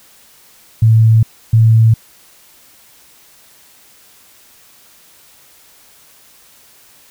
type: tone pair in turn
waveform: sine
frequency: 111.7 / 112.26 Hz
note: A2 / A2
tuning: +27 / +35 cents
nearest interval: unison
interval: 8 cents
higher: second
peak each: -5 dBFS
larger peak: neither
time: 0.82-1.23 / 1.53-1.94 s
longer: neither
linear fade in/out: 5 ms
effects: white hiss -46 dBFS RMS until 7.1 s

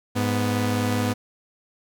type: tone pair together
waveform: sawtooth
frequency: 103.83 / 247 Hz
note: G#2 / B3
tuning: 0 / 0 cents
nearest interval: octave + minor third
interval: 1500 cents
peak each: -20 dBFS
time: 0.15-1.14 s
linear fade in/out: 20 ms
effects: none

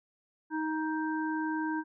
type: harmonic tone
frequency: 313.6 Hz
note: D#4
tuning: 14 cents sharp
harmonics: 1 / 3 / 5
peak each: -31 / -36 / -38 dBFS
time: 0.5-1.84 s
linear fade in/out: 50 ms
effects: none

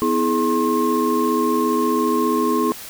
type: tone cluster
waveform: sine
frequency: 249 / 323.8 / 420.8 / 1067 Hz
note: B3 / E4 / G#4 / C6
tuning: +14 / -31 / +23 / +34 cents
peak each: -21 dBFS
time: 0.02-2.72 s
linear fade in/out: 0 ms
effects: tanh soft clip ceiling -7 dBFS + white hiss -36 dBFS RMS until 2.89 s

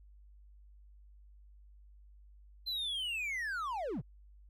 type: linear sweep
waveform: triangle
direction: down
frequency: 4126 to 83.6 Hz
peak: -33 dBFS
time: 2.66-4.02 s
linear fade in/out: 20 ms
effects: added 50 Hz sine -55 dBFS peak until 4.49 s

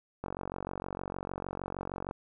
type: click train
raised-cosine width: 1 ms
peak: -22 dBFS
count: 88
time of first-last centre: 0.24-2.111 s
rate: 46.5 Hz
effects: none

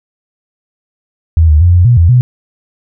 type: tone with pitch steps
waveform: sine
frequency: 81.4 / 76 / 87.7 / 88.6 / 120.9 / 84.6 / 124.6 Hz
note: E2 / D#2 / F2 / F2 / B2 / E2 / B2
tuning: -21 / -40 / +8 / +25 / -36 / +45 / +16 cents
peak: -3 dBFS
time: 1.37-2.21 s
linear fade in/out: 0 ms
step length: 120 ms
effects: none

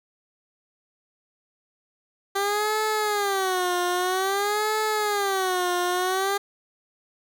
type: tone with vibrato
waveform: 15% pulse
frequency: 392 Hz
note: G4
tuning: in tune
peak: -16 dBFS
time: 2.35-6.38 s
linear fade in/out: 10 ms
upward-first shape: sine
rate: 0.51 Hz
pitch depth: 170 cents each way
effects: none

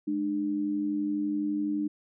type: tone pair together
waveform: sine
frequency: 208.5 / 300.4 Hz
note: G#3 / D4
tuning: +7 / +39 cents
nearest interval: tritone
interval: 632 cents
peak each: -34 / -27 dBFS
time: 0.07-1.88 s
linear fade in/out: 10 ms
effects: none

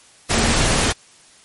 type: tone in noise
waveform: sine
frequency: 228.1 Hz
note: A#3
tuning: 37 cents flat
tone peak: -22 dBFS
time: 0.33-0.54 s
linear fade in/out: 20 ms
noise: pink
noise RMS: -17 dBFS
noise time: 0.29-0.93 s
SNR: -8 dB
effects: white hiss -49 dBFS RMS until 1.44 s + MP3 48 kbps

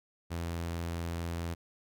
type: tone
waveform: sawtooth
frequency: 84.5 Hz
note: E2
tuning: 43 cents sharp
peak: -30 dBFS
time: 0.3-1.55 s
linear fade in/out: 20 ms
effects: none

